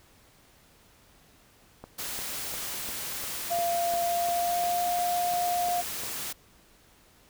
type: click train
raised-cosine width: 1 ms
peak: -27 dBFS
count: 13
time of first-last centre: 1.84-6.036 s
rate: 2.86 Hz
type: noise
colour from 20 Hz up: white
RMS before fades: -35 dBFS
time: 1.98-6.33 s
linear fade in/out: 10 ms
type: tone with pitch glide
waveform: sine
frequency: 690 to 706.5 Hz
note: F5 to F5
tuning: -21 to +20 cents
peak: -25 dBFS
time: 3.5-5.82 s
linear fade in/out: 20 ms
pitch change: +41 cents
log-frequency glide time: 4.01-4.9 s
effects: pink hiss -59 dBFS RMS until 7.29 s